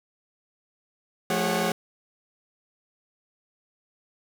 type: tone cluster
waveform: sawtooth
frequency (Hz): 174.8 / 218 / 403.3 / 550 / 739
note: F3 / A3 / G4 / C#5 / F#5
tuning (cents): +2 / -16 / +49 / -14 / -2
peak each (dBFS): -26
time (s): 1.3-1.72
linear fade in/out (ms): 2
effects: none